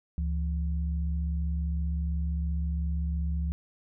sine tone pair together, 71.5 / 168.78 Hz, D2 / E3, -46 / +41 cents, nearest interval octave + minor third, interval 1487 cents, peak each -27 / -35 dBFS, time 0.18-3.52 s, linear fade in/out 0 ms, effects none

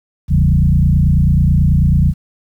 sine tone with frequency modulation, 109.5 Hz, A2, 8 cents flat, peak -8 dBFS, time 0.28-2.14 s, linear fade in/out 50 ms, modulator 29.2 Hz, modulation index 2.3, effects 8-bit

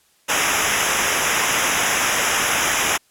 pink noise with comb filter, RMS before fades -19 dBFS, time 0.28-2.98 s, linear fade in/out 20 ms, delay 0.23 ms, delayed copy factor -0.95, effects white hiss -59 dBFS RMS until 3.1 s + low-pass 12000 Hz 12 dB/octave

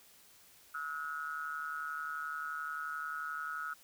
triangle ring-modulated tone, 75.7 Hz, D#2, 47 cents flat, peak -32 dBFS, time 0.74-3.74 s, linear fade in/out 10 ms, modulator 1370 Hz, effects white hiss -61 dBFS RMS until 3.83 s

